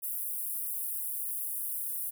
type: high-pass noise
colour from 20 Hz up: pink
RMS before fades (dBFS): -35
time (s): 0.02-2.11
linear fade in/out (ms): 20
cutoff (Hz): 10000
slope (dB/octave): 48
effects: none